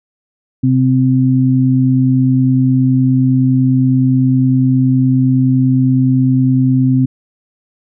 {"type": "tone pair together", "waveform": "sine", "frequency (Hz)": [129.75, 259.5], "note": ["C3", "C4"], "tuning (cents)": [-14, -14], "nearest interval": "octave", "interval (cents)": 1200, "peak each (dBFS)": -11, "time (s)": [0.63, 7.06], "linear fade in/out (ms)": 10, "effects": []}